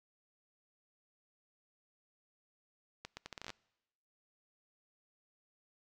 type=accelerating click train; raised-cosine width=0.2 ms; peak=-26 dBFS; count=11; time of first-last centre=3.05-3.503 s; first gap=120 ms; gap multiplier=0.75; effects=noise-tail reverb RT60 1.0 s tail -25 dB re dry